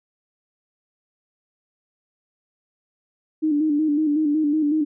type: tone with vibrato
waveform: sine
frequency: 301.9 Hz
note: D4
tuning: 48 cents sharp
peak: -17 dBFS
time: 3.42-4.85 s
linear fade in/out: 20 ms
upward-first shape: square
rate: 5.4 Hz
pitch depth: 56 cents each way
effects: none